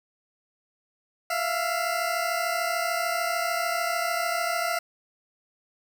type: tone pair together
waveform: 20% pulse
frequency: 666.6 / 700 Hz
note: E5 / F5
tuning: +19 / +4 cents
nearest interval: minor second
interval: 85 cents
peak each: -23 dBFS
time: 1.3-4.79 s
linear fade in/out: 5 ms
effects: 9-bit